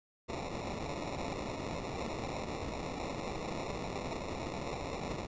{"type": "noise with sample-and-hold", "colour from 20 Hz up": "white", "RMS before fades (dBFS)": -39, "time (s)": [0.28, 5.27], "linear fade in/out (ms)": 20, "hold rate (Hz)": 1575, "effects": ["resampled to 16000 Hz"]}